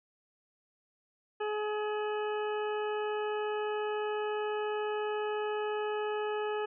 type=harmonic tone; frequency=422.9 Hz; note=G#4; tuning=31 cents sharp; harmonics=1 / 2 / 3 / 4 / 6 / 7; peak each=-32 / -38 / -42 / -44 / -48 / -49 dBFS; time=1.4-6.66 s; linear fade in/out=10 ms; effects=none